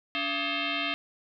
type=tone with frequency modulation; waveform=sine; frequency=286.1 Hz; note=D4; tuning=45 cents flat; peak=-27 dBFS; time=0.15-0.94 s; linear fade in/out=0 ms; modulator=483 Hz; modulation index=7; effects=none

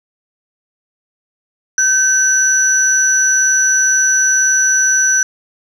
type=tone pair together; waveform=sine; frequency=1545 / 5921 Hz; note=G6 / F#8; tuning=-26 / 0 cents; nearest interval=octave + major seventh; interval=2326 cents; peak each=-13 / -11 dBFS; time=1.78-5.23 s; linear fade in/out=2 ms; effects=tanh soft clip ceiling -2 dBFS + 8-bit

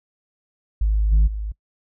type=tone with level steps; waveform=sine; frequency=52.5 Hz; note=G#1; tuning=19 cents sharp; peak=-15 / -9 / -24 dBFS; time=0.81-1.52 s; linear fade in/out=5 ms; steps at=1.11 / 1.26 s; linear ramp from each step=20 ms; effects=noise-tail reverb RT60 0.1 s tail -23 dB re dry + tanh soft clip ceiling -11 dBFS

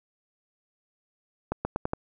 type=accelerating click train; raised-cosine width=1 ms; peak=-13 dBFS; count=5; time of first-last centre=1.52-1.934 s; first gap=130 ms; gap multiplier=0.85; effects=none

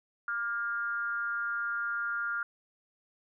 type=tone with frequency modulation; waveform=sine; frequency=1403 Hz; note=F6; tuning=8 cents sharp; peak=-30 dBFS; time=0.28-2.43 s; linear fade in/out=2 ms; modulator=217 Hz; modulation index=0.56; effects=none

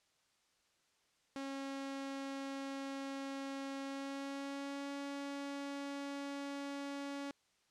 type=tone with pitch glide; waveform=sawtooth; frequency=273.3 to 280.8 Hz; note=C#4 to C#4; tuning=-24 to +22 cents; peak=-37 dBFS; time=1.36-7.31 s; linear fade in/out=0 ms; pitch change=+46 cents; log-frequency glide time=3.82-4.92 s; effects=white hiss -75 dBFS RMS until 7.7 s + low-pass 7000 Hz 12 dB/octave

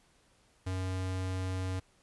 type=tone; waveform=square; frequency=93.2 Hz; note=F#2; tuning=13 cents sharp; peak=-33 dBFS; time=0.66-1.8 s; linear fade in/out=10 ms; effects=pink hiss -67 dBFS RMS until 2.02 s + resampled to 24000 Hz

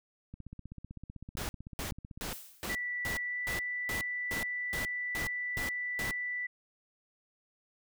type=click train; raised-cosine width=5 ms; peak=-32 dBFS; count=30; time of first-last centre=0.34-2.175 s; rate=15.8 Hz
type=noise bursts; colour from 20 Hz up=pink; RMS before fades=-38 dBFS; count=12; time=1.37-6.11 s; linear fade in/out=0 ms; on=120 ms; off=300 ms
type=noise with exponential decay; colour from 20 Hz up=blue; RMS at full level=-43 dBFS; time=2.33-2.89 s; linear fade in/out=2 ms; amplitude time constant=120 ms
type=tone with pitch glide; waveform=sine; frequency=1963 to 1974.4 Hz; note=B6 to B6; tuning=-11 to -1 cents; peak=-33 dBFS; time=2.69-6.47 s; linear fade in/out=10 ms; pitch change=+10 cents; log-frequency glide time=3.24-3.39 s
effects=none

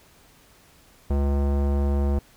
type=tone with low-pass filter; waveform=square; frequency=70.4 Hz; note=C#2; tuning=27 cents sharp; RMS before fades=-22 dBFS; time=1.1-2.19 s; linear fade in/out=5 ms; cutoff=720 Hz; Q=0.95; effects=pink hiss -55 dBFS RMS until 2.36 s

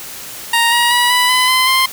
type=tone with pitch steps; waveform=15% pulse; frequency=932.3 / 950.8 / 969.6 / 988.9 / 1008.5 / 1028.5 / 1048.9 Hz; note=A#5 / A#5 / B5 / B5 / B5 / C6 / C6; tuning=0 / +34 / -32 / +2 / +36 / -30 / +4 cents; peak=-4 dBFS; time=0.53-1.86 s; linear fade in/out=5 ms; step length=190 ms; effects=white hiss -30 dBFS RMS until 1.92 s

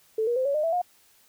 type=tone with pitch steps; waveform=sine; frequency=440 / 477.1 / 517.2 / 560.8 / 608 / 659.3 / 714.8 Hz; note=A4 / A#4 / C5 / C#5 / D#5 / E5 / F5; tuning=0 / +40 / -20 / +20 / -40 / 0 / +40 cents; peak=-22 dBFS; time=0.18-0.817 s; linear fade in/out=5 ms; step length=91 ms; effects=white hiss -60 dBFS RMS until 1.28 s

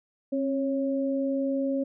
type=tone pair together; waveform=sine; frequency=269.5 / 551 Hz; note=C#4 / C#5; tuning=-49 / -11 cents; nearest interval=octave; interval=1238 cents; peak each=-26 / -29 dBFS; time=0.32-1.84 s; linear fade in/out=10 ms; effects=none

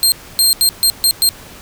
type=tone bursts at uneven times; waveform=20% pulse; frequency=4190 Hz; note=C8; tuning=2 cents sharp; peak=-3 dBFS; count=6; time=0.03-0.12 / 0.39-0.53 / 0.61-0.69 / 0.83-0.9 / 1.04-1.11 / 1.22-1.29 s; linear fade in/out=0 ms; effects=pink hiss -37 dBFS RMS until 1.61 s

